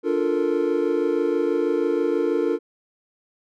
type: chord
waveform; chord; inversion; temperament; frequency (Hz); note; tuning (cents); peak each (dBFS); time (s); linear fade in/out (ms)
triangle; Bb major seventh; first; equal; 293.7 / 349.2 / 440 / 466.2; D4 / F4 / A4 / Bb4; 0 / 0 / 0 / 0; -24 / -22 / -23 / -23; 0.03-2.59; 50
effects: none